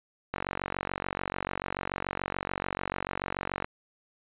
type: click train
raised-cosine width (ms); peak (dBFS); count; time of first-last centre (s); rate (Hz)
0.5; -15; 156; 0.34-3.645; 46.9
effects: resampled to 8000 Hz